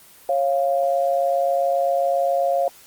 sine tone pair together, 549 / 696.4 Hz, C#5 / F5, -17 / -5 cents, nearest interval major third, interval 412 cents, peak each -20 dBFS, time 0.29-2.68 s, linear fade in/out 2 ms, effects white hiss -48 dBFS RMS until 2.86 s + Opus 24 kbps

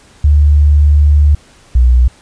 sine tone pair in turn, 73.5 / 61.52 Hz, D2 / B1, +2 / -6 cents, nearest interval minor third, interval 308 cents, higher first, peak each -4 dBFS, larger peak neither, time 0.24-1.35 / 1.75-2.08 s, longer first, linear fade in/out 5 ms, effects pink hiss -44 dBFS RMS until 2.21 s + resampled to 22050 Hz

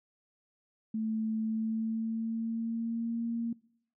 sine tone with pitch glide, 220 to 232 Hz, A3 to A#3, 0 to -8 cents, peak -30 dBFS, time 0.94-3.53 s, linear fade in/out 5 ms, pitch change +92 cents, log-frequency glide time 1.38-3.24 s, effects noise-tail reverb RT60 0.7 s tail -24 dB re dry

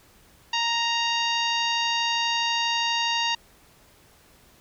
harmonic tone, 932.3 Hz, A#5, in tune, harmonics 1 / 2 / 3 / 4 / 5 / 6 / 7, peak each -27 / -31 / -27 / -30 / -32 / -38 / -40 dBFS, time 0.53-3.35 s, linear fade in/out 5 ms, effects pink hiss -56 dBFS RMS until 4.6 s

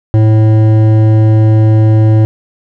sine tone with hard clipping, 109.2 Hz, A2, 13 cents flat, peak -6 dBFS, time 0.14-2.25 s, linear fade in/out 0 ms, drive 11 dB, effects none

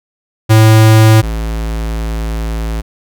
square tone pair in turn, 110 / 55.11 Hz, A2 / A1, 0 / +3 cents, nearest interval octave, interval 1197 cents, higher first, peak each -4 / -16 dBFS, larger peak first, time 0.49-1.22 / 1.22-2.82 s, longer second, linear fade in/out 20 ms, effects none

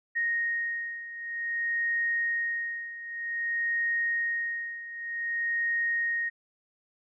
sine beating tone pair, 1864.7 / 1865.23 Hz, A#6 / A#6, 0 / +1 cents, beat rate 0.53 Hz, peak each -33 / -29 dBFS, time 0.15-6.3 s, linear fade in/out 20 ms, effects none

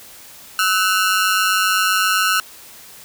sawtooth ring-modulated tone, 1396.9 Hz, F6, in tune, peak -8 dBFS, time 0.59-2.4 s, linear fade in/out 0 ms, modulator 96.2 Hz, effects white hiss -41 dBFS RMS until 3.04 s

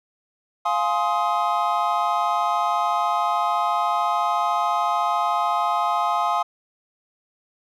triangle chord, F minor seventh, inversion none, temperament just, 698.5 / 838.1 / 1047.7 / 1257.2 Hz, F5 / Ab5 / C6 / Eb6, 0 / +16 / +2 / +18 cents, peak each -23 dBFS, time 0.65-6.43 s, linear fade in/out 10 ms, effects none

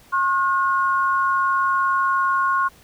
sine tone pair together, 1079.4 / 1439 Hz, C#6 / F#6, -46 / -49 cents, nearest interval perfect fourth, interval 497 cents, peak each -18 / -22 dBFS, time 0.12-2.69 s, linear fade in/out 20 ms, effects pink hiss -51 dBFS RMS until 2.83 s

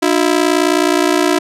sawtooth ring-modulated tone, 330 Hz, E4, 2 cents sharp, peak -4 dBFS, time 0.02-1.39 s, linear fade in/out 10 ms, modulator 29.6 Hz, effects low-pass 11000 Hz 12 dB/octave

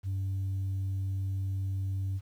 sine tone, 96.3 Hz, G2, 30 cents flat, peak -27 dBFS, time 0.03-2.21 s, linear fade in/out 50 ms, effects tanh soft clip ceiling -28 dBFS + 10-bit

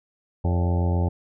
harmonic tone with a mistuned harmonic, 87.31 Hz, F2, in tune, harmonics 1 / 2 / 3 / 4 / 5 / 6 / 7 / 8 / 9 / 10, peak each -20 / -28 / -34 / -34 / -36 / -36 / -41 / -41 / -37 / -39 dBFS, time 0.44-1.09 s, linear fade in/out 10 ms, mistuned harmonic 6, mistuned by +98 cents, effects none

